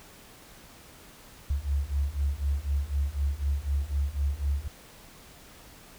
sine beating tone pair, 68.5 / 72.5 Hz, C#2 / D2, -20 / -22 cents, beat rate 4 Hz, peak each -29 / -28 dBFS, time 1.5-4.68 s, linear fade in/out 5 ms, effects pink hiss -51 dBFS RMS until 5.98 s

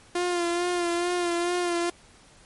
sawtooth tone with vibrato, 349.2 Hz, F4, in tune, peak -20 dBFS, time 0.15-1.9 s, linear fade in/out 5 ms, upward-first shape sine, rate 2.3 Hz, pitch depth 34 cents each way, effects pink hiss -54 dBFS RMS until 2.45 s + MP3 48 kbps

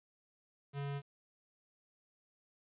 square tone, 141.2 Hz, C#3, 32 cents sharp, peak -38 dBFS, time 0.73-1.02 s, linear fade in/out 50 ms, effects resampled to 8000 Hz + 11-bit

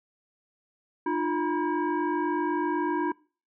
sine tone with frequency modulation, 303 Hz, D#4, 46 cents flat, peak -24 dBFS, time 1.06-3.12 s, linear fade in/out 5 ms, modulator 654 Hz, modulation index 1.4, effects noise-tail reverb RT60 0.4 s tail -24 dB re dry

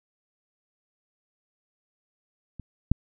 clicks, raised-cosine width 5 ms, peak -26 / -7 dBFS, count 2, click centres 2.597 / 2.916 s, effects none

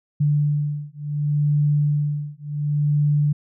sine beating tone pair, 146.83 / 147.52 Hz, D3 / D3, 0 / +8 cents, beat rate 0.69 Hz, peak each -21 dBFS, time 0.2-3.33 s, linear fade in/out 10 ms, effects none

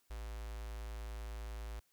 square tone with notch filter, 55 Hz, A1, in tune, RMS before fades -44 dBFS, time 0.1-1.8 s, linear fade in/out 10 ms, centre 200 Hz, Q 0.56, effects white hiss -75 dBFS RMS until 1.92 s

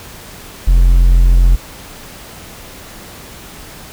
triangle tone, 43.65 Hz, F1, in tune, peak -3 dBFS, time 0.67-1.56 s, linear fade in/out 10 ms, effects pink hiss -34 dBFS RMS until 3.92 s

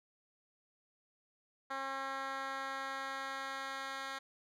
10% pulse tone with band-pass filter sweep, 270 Hz, C#4, 45 cents flat, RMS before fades -41 dBFS, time 1.7-4.19 s, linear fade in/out 10 ms, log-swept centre 1300 to 2400 Hz, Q 0.89, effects none

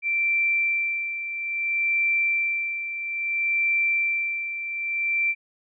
sine tone with tremolo, 2348 Hz, D7, 1 cent flat, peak -19 dBFS, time 0.02-5.35 s, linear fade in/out 50 ms, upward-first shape sine, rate 0.6 Hz, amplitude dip 65%, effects none

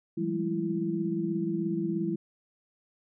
sine tone cluster, 166.6 / 192.7 / 209.4 / 333.3 Hz, E3 / G3 / G#3 / E4, +19 / -29 / +15 / +19 cents, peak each -34 / -33 / -36 / -30 dBFS, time 0.17-2.16 s, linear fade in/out 10 ms, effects none

